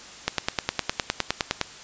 click train, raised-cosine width 0.2 ms, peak -4 dBFS, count 14, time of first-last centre 0.28-1.613 s, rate 9.75 Hz, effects white hiss -43 dBFS RMS until 1.83 s + resampled to 16000 Hz

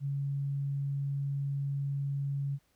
sine tone, 139.8 Hz, C#3, 15 cents sharp, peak -30 dBFS, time 0-2.59 s, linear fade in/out 50 ms, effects pink hiss -72 dBFS RMS until 2.75 s

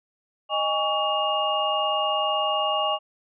sine tone cluster, 620 / 818 / 1129 / 2835 Hz, D#5 / G#5 / C#6 / F7, -6 / -26 / +31 / +25 cents, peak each -27 dBFS, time 0.49-2.99 s, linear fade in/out 50 ms, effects none

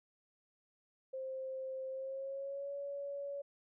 sine tone with pitch glide, 526 to 563.8 Hz, C5 to C#5, +9 to +29 cents, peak -39 dBFS, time 1.13-3.42 s, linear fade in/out 10 ms, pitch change +120 cents, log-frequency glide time 1.89-2.72 s, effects none

